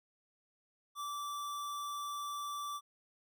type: tone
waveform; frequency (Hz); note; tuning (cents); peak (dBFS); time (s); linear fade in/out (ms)
square; 1164; D6; -16; -39; 0.95-2.81; 50
effects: none